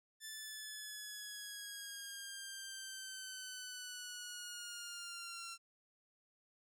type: linear sweep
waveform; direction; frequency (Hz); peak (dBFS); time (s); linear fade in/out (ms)
10% pulse; down; 1760 to 1359; -37; 0.2-5.58; 50
effects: none

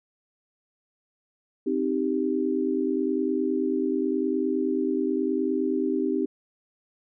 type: chord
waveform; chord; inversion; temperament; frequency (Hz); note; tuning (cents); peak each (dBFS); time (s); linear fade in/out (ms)
sine; C minor; none; equal; 261.6 / 311.1 / 392; C4 / Eb4 / G4; 0 / 0 / 0; -27; 1.66-6.26; 10
effects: none

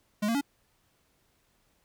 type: tone with pitch steps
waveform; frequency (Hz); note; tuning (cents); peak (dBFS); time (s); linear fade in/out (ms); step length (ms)
square; 208.8 / 230.1 / 283.1; G#3 / A#3 / C#4; +10 / -22 / +37; -26; 0.22-0.412; 10; 64
effects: pink hiss -70 dBFS RMS until 1.84 s

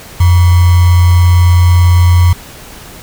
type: tone with sample-and-hold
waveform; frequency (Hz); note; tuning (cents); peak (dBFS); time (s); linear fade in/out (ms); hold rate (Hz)
sine; 88.2; F2; +18; -3; 0.2-2.33; 5; 1050
effects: pink hiss -32 dBFS RMS until 3.02 s

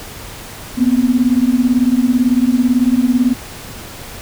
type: beating tone pair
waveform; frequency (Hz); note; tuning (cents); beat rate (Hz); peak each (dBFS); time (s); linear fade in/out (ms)
sine; 240 / 258; B3 / C4; -49 / -24; 18; -13; 0.77-3.34; 20
effects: added 105 Hz sine -41 dBFS peak until 4.21 s + pink hiss -32 dBFS RMS until 4.21 s

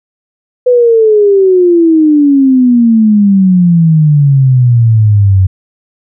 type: exponential sweep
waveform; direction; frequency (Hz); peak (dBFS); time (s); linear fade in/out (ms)
sine; down; 503 to 92.5; -3; 0.66-5.47; 10
effects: none

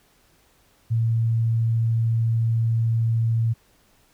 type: tone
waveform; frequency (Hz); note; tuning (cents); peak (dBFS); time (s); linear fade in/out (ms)
sine; 114.2; A#2; -35; -18; 0.9-3.54; 20
effects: pink hiss -60 dBFS RMS until 4.13 s

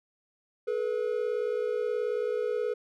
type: tone pair together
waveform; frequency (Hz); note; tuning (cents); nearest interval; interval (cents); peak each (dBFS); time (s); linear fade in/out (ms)
triangle; 428 / 486.6; A4 / B4; -48 / -26; major second; 222; -28; 0.67-2.74; 10
effects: none

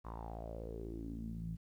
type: tone with low-pass filter sweep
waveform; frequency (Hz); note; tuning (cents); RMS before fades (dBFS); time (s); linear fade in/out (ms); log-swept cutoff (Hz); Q
sawtooth; 56.2; A1; +37; -44; 0.04-1.57; 20; 1100 to 150; 6.1
effects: 12-bit

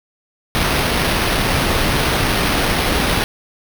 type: noise with sample-and-hold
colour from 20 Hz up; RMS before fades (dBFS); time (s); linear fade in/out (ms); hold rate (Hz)
pink; -17; 0.55-3.24; 0; 7350
effects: none

